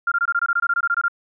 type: tone bursts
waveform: sine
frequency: 1394 Hz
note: F6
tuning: 4 cents flat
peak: -16 dBFS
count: 15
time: 0.07-1.083 s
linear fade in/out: 5 ms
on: 47 ms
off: 22 ms
effects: none